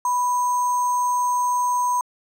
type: tone with sample-and-hold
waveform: sine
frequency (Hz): 987.8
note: B5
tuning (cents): 0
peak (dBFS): -18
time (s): 0.05-2.01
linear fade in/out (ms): 2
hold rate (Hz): 7350
effects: low-pass 12000 Hz 12 dB/octave